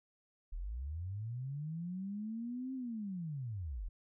sine linear two-way sweep, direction up then down, 35.21 to 265.8 to 35.21 Hz, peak -38 dBFS, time 0.52-3.89 s, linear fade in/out 10 ms, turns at 2.74 s, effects none

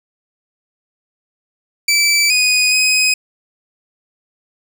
20% pulse tone with pitch steps, 2319 / 2488 / 2516 Hz, D7 / D#7 / D#7, -22 / -1 / +19 cents, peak -6 dBFS, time 1.88-3.14 s, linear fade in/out 5 ms, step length 420 ms, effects none

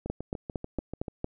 two click trains, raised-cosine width 2 ms, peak -22 / -17 dBFS, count 8 / 6, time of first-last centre 0.06-1.082 / 0.1-1.244 s, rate 6.85 / 4.37 Hz, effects none

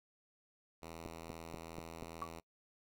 5% pulse tone, 82.4 Hz, E2, in tune, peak -36 dBFS, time 0.82-2.4 s, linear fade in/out 5 ms
click train, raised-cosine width 2 ms, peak -31 dBFS, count 5, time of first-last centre 1.06-2.026 s, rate 4.14 Hz
sine tone with exponential decay, 1135 Hz, C#6, 41 cents sharp, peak -34 dBFS, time 2.22-2.32 s, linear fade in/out 0 ms, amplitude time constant 20 ms
effects noise-tail reverb RT60 0.1 s tail -24 dB re dry

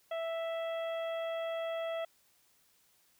harmonic tone, 659.3 Hz, E5, in tune, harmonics 1 / 2 / 3 / 4 / 5, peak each -34 / -46 / -48 / -52 / -50 dBFS, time 0.11-2.05 s, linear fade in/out 5 ms, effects white hiss -69 dBFS RMS until 3.19 s

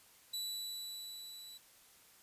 sawtooth tone with level ramp, 3951 Hz, B7, in tune, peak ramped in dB -34 to -47 dBFS, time 0.33-1.58 s, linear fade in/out 10 ms, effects white hiss -63 dBFS RMS until 2.22 s + resampled to 32000 Hz

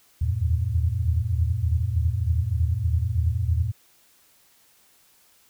sine tone cluster, 78.1 / 81.4 / 90.5 / 114.3 Hz, D#2 / E2 / F#2 / A#2, +7 / -21 / -38 / -34 cents, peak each -26 dBFS, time 0.21-3.72 s, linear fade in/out 10 ms, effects white hiss -59 dBFS RMS until 5.49 s

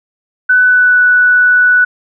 sine tone with pitch glide, 1499 to 1480.9 Hz, F#6 to F#6, +22 to +1 cents, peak -5 dBFS, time 0.49-1.85 s, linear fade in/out 10 ms, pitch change -21 cents, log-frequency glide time 0.61-1 s, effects none

